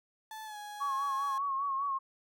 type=tone with pitch glide; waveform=35% pulse; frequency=872 to 832.1 Hz; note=A5 to G#5; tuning=-16 to +3 cents; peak=-40 dBFS; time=0.31-1.38 s; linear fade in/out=2 ms; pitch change=-81 cents; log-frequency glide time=0.45-0.57 s
type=tone with vibrato; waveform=sine; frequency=1102 Hz; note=C#6; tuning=11 cents flat; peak=-30 dBFS; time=0.8-1.99 s; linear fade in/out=20 ms; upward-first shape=sine; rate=5 Hz; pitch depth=52 cents each way
effects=none